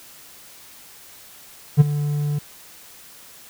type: tone with ADSR envelope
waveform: triangle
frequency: 146.83 Hz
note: D3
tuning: in tune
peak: -3 dBFS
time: 1.77-2.39 s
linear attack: 35 ms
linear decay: 21 ms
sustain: -15 dB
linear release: 8 ms
effects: white hiss -45 dBFS RMS until 3.49 s